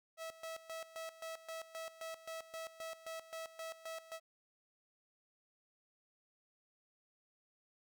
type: tone with tremolo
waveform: sawtooth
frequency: 650 Hz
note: E5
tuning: 24 cents flat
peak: -39 dBFS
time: 0.17-4.2 s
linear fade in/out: 50 ms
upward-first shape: square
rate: 3.8 Hz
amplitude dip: 80%
effects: none